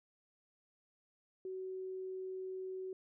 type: tone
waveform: sine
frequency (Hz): 375.4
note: F#4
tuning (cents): +25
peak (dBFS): -40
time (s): 1.45-2.93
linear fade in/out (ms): 2
effects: none